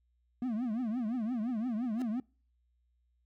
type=tone with vibrato; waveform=triangle; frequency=233.1 Hz; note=A#3; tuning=in tune; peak=-29 dBFS; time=0.42-2.2 s; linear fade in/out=2 ms; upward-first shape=triangle; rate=5.8 Hz; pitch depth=220 cents each way
type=tone with exponential growth; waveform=30% pulse; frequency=341.5 Hz; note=F4; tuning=39 cents flat; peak=-37 dBFS; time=1.95-2.02 s; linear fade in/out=1 ms; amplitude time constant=15 ms
effects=noise-tail reverb RT60 0.4 s tail -26 dB re dry + added 60 Hz sine -70 dBFS peak until 3.25 s